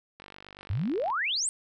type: click train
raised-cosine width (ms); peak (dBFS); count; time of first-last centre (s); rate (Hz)
0.3; -29; 45; 0.2-1.102; 48.8
type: exponential sweep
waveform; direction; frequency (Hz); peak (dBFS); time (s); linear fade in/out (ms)
sine; up; 85 to 8970; -26; 0.7-1.49; 0
effects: none